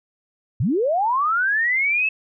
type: linear sweep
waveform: sine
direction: up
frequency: 91.9 to 2637 Hz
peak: -17 dBFS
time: 0.6-2.09 s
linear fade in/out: 5 ms
effects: none

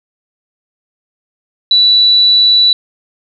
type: tone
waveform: sine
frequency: 3951 Hz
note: B7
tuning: in tune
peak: -5 dBFS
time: 1.71-2.73 s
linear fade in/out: 2 ms
effects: none

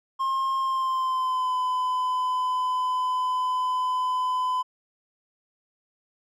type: tone with pitch glide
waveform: triangle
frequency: 1067 to 1010.6 Hz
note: C6 to B5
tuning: +34 to +40 cents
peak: -21 dBFS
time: 0.19-4.63 s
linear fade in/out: 20 ms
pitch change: -94 cents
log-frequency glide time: 0.58-1.55 s
effects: none

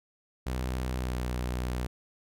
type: tone with pitch glide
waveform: sawtooth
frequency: 63.2 to 61.79 Hz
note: B1 to B1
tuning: +41 to +2 cents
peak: -26 dBFS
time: 0.46-1.87 s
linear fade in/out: 10 ms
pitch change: -39 cents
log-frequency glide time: 0.99-1.12 s
effects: none

